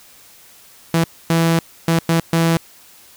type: tone bursts at uneven times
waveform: sawtooth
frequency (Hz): 165.5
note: E3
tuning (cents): +7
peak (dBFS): -9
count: 5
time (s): 0.94-1.04 / 1.3-1.59 / 1.88-1.99 / 2.09-2.2 / 2.33-2.57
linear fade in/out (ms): 2
effects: white hiss -46 dBFS RMS until 3.16 s